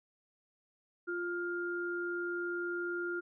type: tone pair together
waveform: sine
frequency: 349.2 / 1405.7 Hz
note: F4 / F6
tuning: 0 / +11 cents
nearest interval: 2 octaves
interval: 2411 cents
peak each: -36 / -37 dBFS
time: 1.07-3.21 s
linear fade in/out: 20 ms
effects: none